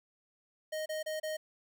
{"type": "tone bursts", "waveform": "square", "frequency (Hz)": 622.3, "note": "D#5", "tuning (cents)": 0, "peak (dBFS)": -35, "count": 4, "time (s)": [0.72, 1.37], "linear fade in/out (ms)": 10, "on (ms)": 140, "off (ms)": 30, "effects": ["12-bit"]}